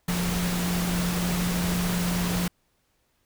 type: tone in noise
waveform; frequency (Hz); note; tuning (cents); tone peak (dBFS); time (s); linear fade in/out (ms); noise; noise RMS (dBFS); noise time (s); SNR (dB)
sine; 176.7; F3; +21; -25; 0.08-2.48; 5; pink; -30; 0.08-2.48; +2
effects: pink hiss -70 dBFS RMS until 3.25 s